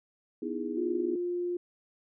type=chord; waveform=sine; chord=E major seventh; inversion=second; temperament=just; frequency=247.2 / 309 / 329.6 / 412 Hz; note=B3 / D#4 / E4 / G#4; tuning=+2 / -12 / 0 / -14 cents; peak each=-37 dBFS; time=0.42-1.16 s; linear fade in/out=5 ms
type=tone; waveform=sine; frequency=352.7 Hz; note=F4; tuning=17 cents sharp; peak=-29 dBFS; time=0.77-1.57 s; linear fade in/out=5 ms
effects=none